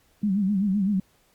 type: tone with vibrato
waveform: sine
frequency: 198.3 Hz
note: G3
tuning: 20 cents sharp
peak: -20 dBFS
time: 0.23-1 s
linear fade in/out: 5 ms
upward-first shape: sine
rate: 7.8 Hz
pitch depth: 110 cents each way
effects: pink hiss -63 dBFS RMS until 1.34 s + Opus 48 kbps